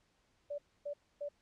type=tone bursts; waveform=sine; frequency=580 Hz; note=D5; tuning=22 cents flat; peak=-37 dBFS; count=3; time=0.5-1.289 s; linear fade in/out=10 ms; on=83 ms; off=270 ms; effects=pink hiss -74 dBFS RMS until 1.41 s + low-pass 7000 Hz 12 dB/octave